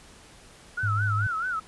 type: tone with vibrato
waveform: sine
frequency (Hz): 1396.9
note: F6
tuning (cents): 0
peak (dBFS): -26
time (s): 0.77-1.6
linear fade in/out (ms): 10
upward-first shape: sine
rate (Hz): 4.6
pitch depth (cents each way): 150
type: tone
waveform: sine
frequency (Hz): 103.83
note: G#2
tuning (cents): 0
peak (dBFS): -24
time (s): 0.83-1.27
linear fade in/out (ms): 5
effects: pink hiss -51 dBFS RMS until 1.67 s + resampled to 24000 Hz